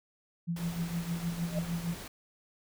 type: tone with tremolo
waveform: sine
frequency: 169.8 Hz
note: F3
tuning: 48 cents flat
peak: -28 dBFS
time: 0.47-1.95 s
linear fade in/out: 20 ms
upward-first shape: triangle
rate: 6.5 Hz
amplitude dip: 80%
type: noise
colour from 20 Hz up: pink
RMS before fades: -44 dBFS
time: 0.56-2.08 s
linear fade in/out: 5 ms
type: tone with exponential growth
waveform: sine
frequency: 610 Hz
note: D#5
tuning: 34 cents flat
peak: -30 dBFS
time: 1.45-1.59 s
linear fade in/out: 5 ms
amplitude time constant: 29 ms
effects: none